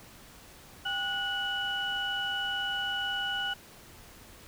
sine tone cluster, 795 / 1463 / 2949 Hz, G5 / F#6 / F#7, +24 / -20 / -6 cents, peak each -37 / -32 / -32 dBFS, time 0.85-3.54 s, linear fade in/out 10 ms, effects tanh soft clip ceiling -22 dBFS + pink hiss -52 dBFS RMS until 4.47 s

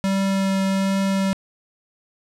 square tone with vibrato, 193.7 Hz, G3, 20 cents flat, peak -19 dBFS, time 0.04-1.33 s, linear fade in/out 0 ms, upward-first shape triangle, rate 1.3 Hz, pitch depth 10 cents each way, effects low-pass 10000 Hz 12 dB/octave

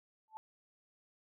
sine tone with exponential growth, 874 Hz, A5, 12 cents flat, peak -39 dBFS, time 0.28-0.37 s, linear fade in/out 0 ms, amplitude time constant 19 ms, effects none

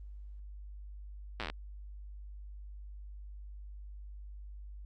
slowing click train, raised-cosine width 0.3 ms, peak -21 dBFS, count 10, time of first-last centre 1.4-1.5 s, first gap 8 ms, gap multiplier 1.08, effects added 50 Hz sine -44 dBFS peak until 4.85 s + Opus 32 kbps

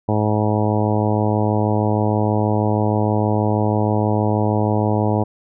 harmonic tone, 106.3 Hz, G#2, 41 cents sharp, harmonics 1 / 2 / 3 / 4 / 5 / 6 / 7 / 8 / 9, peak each -19 / -22 / -24 / -25 / -26 / -27 / -27 / -28 / -29 dBFS, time 0.08-5.24 s, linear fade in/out 10 ms, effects none

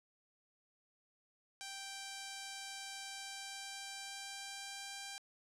5% pulse tone with pitch glide, 784 to 791.7 Hz, G5 to G5, 0 to +17 cents, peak -32 dBFS, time 1.61-5.18 s, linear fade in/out 0 ms, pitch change +17 cents, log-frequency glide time 3.1-5.01 s, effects low-pass 9000 Hz 12 dB/octave + 11-bit

